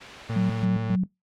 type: noise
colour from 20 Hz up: white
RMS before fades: -38 dBFS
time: 0-0.66 s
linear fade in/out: 20 ms
type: tone with vibrato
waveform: 35% pulse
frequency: 112.6 Hz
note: A2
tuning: 40 cents sharp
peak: -25 dBFS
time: 0.29-0.96 s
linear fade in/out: 10 ms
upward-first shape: sine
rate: 12 Hz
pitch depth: 16 cents each way
type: tone with tremolo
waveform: sine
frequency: 185 Hz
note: F#3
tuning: in tune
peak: -20 dBFS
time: 0.36-1.06 s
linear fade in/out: 5 ms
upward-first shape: square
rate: 3.7 Hz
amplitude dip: 80%
effects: noise-tail reverb RT60 0.2 s tail -25 dB re dry + low-pass 3000 Hz 12 dB/octave